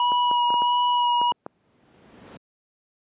square tone with vibrato, 970 Hz, B5, 31 cents flat, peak -19 dBFS, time 0-1.32 s, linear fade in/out 2 ms, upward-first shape sine, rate 1.5 Hz, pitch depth 13 cents each way
clicks, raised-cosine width 1 ms, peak -17 dBFS, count 8, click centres 0.119 / 0.313 / 0.504 / 0.541 / 0.62 / 1.215 / 1.32 / 1.464 s
brown noise with exponential growth, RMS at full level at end -34 dBFS, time 1.12-2.37 s, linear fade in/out 1 ms, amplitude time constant 270 ms
effects high-pass 200 Hz 12 dB/octave + resampled to 8000 Hz

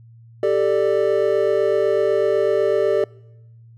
triangle chord, G suspended second, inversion none, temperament equal with one note detuned, 392 / 440 / 591.4 Hz, G4 / A4 / D5, 0 / 0 / +12 cents, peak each -18 dBFS, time 0.43-3.04 s, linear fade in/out 2 ms, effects noise-tail reverb RT60 0.9 s tail -24 dB re dry + added 115 Hz sine -43 dBFS peak until 3.77 s

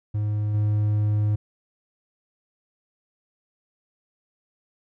triangle tone with level steps, 105.2 Hz, G#2, 23 cents sharp, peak -20 / -17 dBFS, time 0.14-1.36 s, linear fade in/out 10 ms, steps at 0.54 s, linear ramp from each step 5 ms, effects none

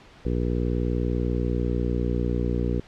harmonic tone, 60.1 Hz, B1, 46 cents flat, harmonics 1 / 2 / 3 / 4 / 5 / 6 / 7 / 8, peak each -26 / -29 / -31 / -32 / -33 / -34 / -34 / -35 dBFS, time 0.25-2.8 s, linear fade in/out 5 ms, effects pink hiss -50 dBFS RMS until 2.87 s + low-pass 4000 Hz 12 dB/octave

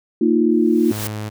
sine chord, Bb suspended fourth, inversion none, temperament equal with one note detuned, 229.5 / 311.1 / 349.2 Hz, Bb3 / Eb4 / F4, -27 / 0 / 0 cents, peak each -17 dBFS, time 0.21-0.92 s, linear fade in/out 5 ms
white noise with exponential growth, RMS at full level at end -25 dBFS, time 0.51-1.07 s, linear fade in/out 1 ms, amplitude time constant 120 ms
sawtooth tone, 106.5 Hz, G#2, 44 cents sharp, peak -21 dBFS, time 0.9-1.3 s, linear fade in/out 20 ms
effects none

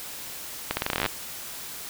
accelerating click train, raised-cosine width 0.3 ms, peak -8 dBFS, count 14, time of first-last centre 0.71-1.062 s, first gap 60 ms, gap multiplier 0.85, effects white hiss -38 dBFS RMS until 1.89 s

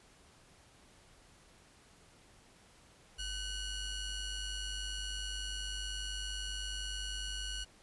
sawtooth ring-modulated tone, 1470 Hz, F#6, 12 cents flat, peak -31 dBFS, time 3.18-7.65 s, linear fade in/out 20 ms, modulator 1420 Hz, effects pink hiss -62 dBFS RMS until 7.82 s + resampled to 24000 Hz

